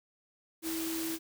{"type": "tone in noise", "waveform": "sine", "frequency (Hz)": 326.1, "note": "E4", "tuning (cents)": -19, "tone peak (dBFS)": -34, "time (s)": [0.62, 1.19], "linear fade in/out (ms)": 50, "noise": "white", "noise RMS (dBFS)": -39, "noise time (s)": [0.62, 1.19], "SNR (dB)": 2, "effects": []}